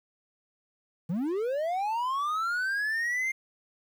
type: linear sweep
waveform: triangle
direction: up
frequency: 152.1 to 2122 Hz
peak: -25 dBFS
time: 1.09-3.32 s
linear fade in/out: 10 ms
effects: 10-bit